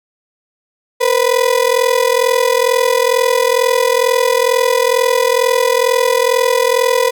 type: ring-modulated tone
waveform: 35% pulse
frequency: 493.9 Hz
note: B4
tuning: in tune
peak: -6 dBFS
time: 1-7.11 s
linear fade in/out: 20 ms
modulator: 21.1 Hz
effects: none